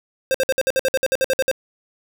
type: tone bursts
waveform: square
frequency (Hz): 527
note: C5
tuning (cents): +12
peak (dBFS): -16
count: 14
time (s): 0.31-1.514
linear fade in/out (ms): 0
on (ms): 34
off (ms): 56
effects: none